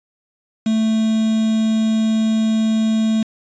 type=tone with quantisation; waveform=triangle; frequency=220.5 Hz; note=A3; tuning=4 cents sharp; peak=-12 dBFS; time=0.66-3.23 s; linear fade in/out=5 ms; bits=5; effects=resampled to 16000 Hz